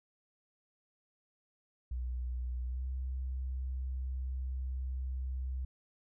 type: tone with pitch glide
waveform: sine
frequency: 61.74 to 64.59 Hz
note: B1 to C2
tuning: 0 to -22 cents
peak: -34 dBFS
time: 1.91-5.65 s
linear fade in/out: 5 ms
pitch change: +78 cents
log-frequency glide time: 2.67-2.84 s
effects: none